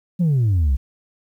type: exponential sweep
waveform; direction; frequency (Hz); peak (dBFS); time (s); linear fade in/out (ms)
sine; down; 185 to 60.8; -12; 0.19-0.77; 20
effects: tanh soft clip ceiling -13 dBFS + 9-bit